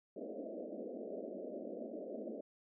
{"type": "band-pass noise", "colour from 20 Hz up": "white", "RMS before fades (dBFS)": -45, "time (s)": [0.16, 2.41], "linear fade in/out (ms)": 5, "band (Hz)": [200, 650], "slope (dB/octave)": 96, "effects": []}